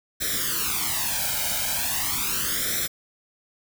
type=noise with flanger; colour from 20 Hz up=white; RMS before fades=-26 dBFS; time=0.2-2.88 s; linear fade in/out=20 ms; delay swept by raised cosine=0.53 to 1.33 ms; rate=0.39 Hz; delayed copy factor=+0.9; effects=none